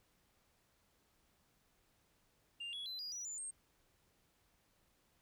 sine tone with pitch steps, 2797 / 3365 / 4048 / 4870 / 5859 / 7048 / 8479 Hz, F7 / G#7 / B7 / D#8 / F#8 / A8 / C9, +2 / +22 / +42 / -38 / -18 / +2 / +22 cents, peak -40 dBFS, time 2.6-3.51 s, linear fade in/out 10 ms, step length 130 ms, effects tanh soft clip ceiling -41 dBFS + pink hiss -75 dBFS RMS until 5.21 s

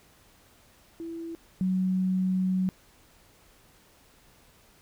sine tone pair in turn, 331.8 / 186.22 Hz, E4 / F#3, +11 / +11 cents, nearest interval minor seventh, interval 1000 cents, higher first, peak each -34 / -23 dBFS, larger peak second, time 1-1.35 / 1.61-2.69 s, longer second, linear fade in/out 0 ms, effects pink hiss -59 dBFS RMS until 4.81 s

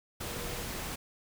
sine tone in noise, 480 Hz, B4, 49 cents flat, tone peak -47 dBFS, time 0.23-0.62 s, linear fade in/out 10 ms, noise pink, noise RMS -38 dBFS, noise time 0.2-0.96 s, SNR -12 dB, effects none

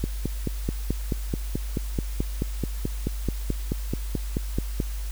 click train, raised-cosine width 3 ms, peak -12 dBFS, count 23, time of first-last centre 0.04-4.802 s, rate 4.62 Hz, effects added 50 Hz sine -28 dBFS peak until 5.11 s + white hiss -44 dBFS RMS until 5.11 s

